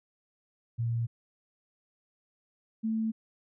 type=tone pair in turn; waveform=sine; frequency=116.54 / 221.7 Hz; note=A#2 / A3; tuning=0 / +13 cents; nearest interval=major seventh; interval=1113 cents; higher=second; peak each=-27 dBFS; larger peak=neither; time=0.78-1.07 / 2.83-3.12 s; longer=neither; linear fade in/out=20 ms; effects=none